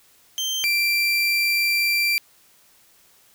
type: tone pair in turn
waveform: 30% pulse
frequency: 3136 / 2357 Hz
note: G7 / D7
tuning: 0 / +6 cents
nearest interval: perfect fourth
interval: 494 cents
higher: first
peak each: -20 / -16 dBFS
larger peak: second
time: 0.38-0.64 / 0.64-2.18 s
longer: second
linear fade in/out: 0 ms
effects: white hiss -56 dBFS RMS until 3.34 s